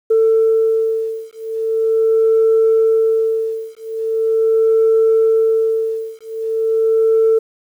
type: beating tone pair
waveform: sine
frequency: 446.1 / 446.51 Hz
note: A4 / A4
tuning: +24 / +25 cents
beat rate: 0.41 Hz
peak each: -14 dBFS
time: 0.1-7.39 s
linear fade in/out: 10 ms
effects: tanh soft clip ceiling -6 dBFS + 8-bit